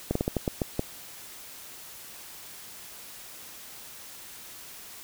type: slowing click train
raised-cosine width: 2 ms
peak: -12 dBFS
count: 8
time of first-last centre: 0.11-0.794 s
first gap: 44 ms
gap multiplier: 1.26
effects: white hiss -45 dBFS RMS until 5.03 s